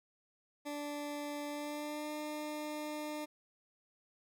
20% pulse tone with pitch glide, 292.1 to 301.5 Hz, D4 to D4, -9 to +46 cents, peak -34 dBFS, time 0.65-3.26 s, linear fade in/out 20 ms, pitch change +55 cents, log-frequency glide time 1.48-2.11 s, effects none

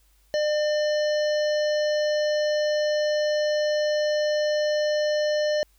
harmonic tone, 600 Hz, D5, 37 cents sharp, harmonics 1 / 3 / 5 / 7 / 9 / 10, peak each -21 / -33 / -38 / -36 / -40 / -44 dBFS, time 0.34-5.63 s, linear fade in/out 0 ms, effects added 50 Hz sine -59 dBFS peak until 5.78 s + white hiss -65 dBFS RMS until 5.78 s

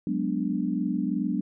sine chord, G# half-diminished seventh, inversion third, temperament equal, 185 / 207.7 / 246.9 / 293.7 Hz, F#3 / G#3 / B3 / D4, 0 / 0 / 0 / 0 cents, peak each -30 dBFS, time 0.07-1.41 s, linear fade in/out 2 ms, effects none

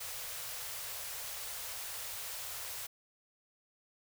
white band-stop noise, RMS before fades -42 dBFS, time 0-2.87 s, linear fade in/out 10 ms, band 140 to 450 Hz, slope 48 dB/octave, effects none

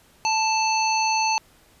harmonic tone, 880 Hz, A5, in tune, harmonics 1 / 3 / 5 / 7, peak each -21 / -26 / -28 / -29 dBFS, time 0.25-1.38 s, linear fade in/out 0 ms, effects pink hiss -56 dBFS RMS until 1.8 s + resampled to 32000 Hz

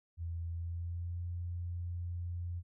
sine tone with pitch glide, 84.1 to 87.17 Hz, E2 to F2, +35 to -3 cents, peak -36 dBFS, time 0.17-2.63 s, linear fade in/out 50 ms, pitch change +62 cents, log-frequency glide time 0.48-1.22 s, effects none

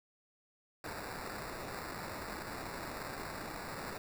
blue noise with sample-and-hold, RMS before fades -43 dBFS, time 0.84-3.98 s, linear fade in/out 2 ms, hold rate 3150 Hz, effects none

